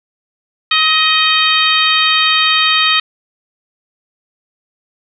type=harmonic tone with a mistuned harmonic; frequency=625 Hz; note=D#5; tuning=8 cents sharp; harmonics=2 / 3 / 4 / 5 / 6 / 7; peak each=-16 / -18 / -16 / -16 / -16 / -21 dBFS; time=0.71-3 s; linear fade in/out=5 ms; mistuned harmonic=2; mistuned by=+23 cents; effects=none